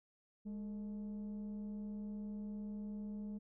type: tone with frequency modulation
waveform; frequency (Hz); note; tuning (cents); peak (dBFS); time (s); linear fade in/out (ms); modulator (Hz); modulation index
sine; 207.7; G#3; 0; -39; 0.45-3.39; 20; 239; 0.27
effects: tanh soft clip ceiling -40 dBFS